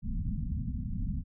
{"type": "low-pass noise", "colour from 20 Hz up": "pink", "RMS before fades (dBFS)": -33, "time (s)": [0.02, 1.24], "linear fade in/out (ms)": 50, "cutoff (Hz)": 250, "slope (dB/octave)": 96, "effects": []}